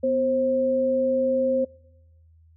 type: tone pair together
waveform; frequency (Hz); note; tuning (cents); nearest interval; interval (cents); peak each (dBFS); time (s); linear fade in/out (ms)
sine; 249.8 / 529.3; B3 / C5; +20 / +20; octave + minor second; 1300; -27 / -20; 0.03-1.65; 10
effects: noise-tail reverb RT60 1.0 s tail -26 dB re dry + added 81 Hz sine -52 dBFS peak until 2.56 s